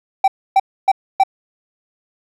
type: tone bursts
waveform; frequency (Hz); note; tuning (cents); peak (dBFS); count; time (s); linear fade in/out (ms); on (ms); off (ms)
triangle; 775; G5; -20; -6; 4; 0.24-1.236; 5; 39; 280
effects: none